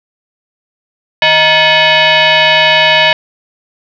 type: tone with frequency modulation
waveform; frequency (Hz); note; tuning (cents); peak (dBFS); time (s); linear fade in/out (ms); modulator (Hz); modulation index
sine; 626; D#5; +10; -5; 1.22-3.13; 2; 784; 4
effects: none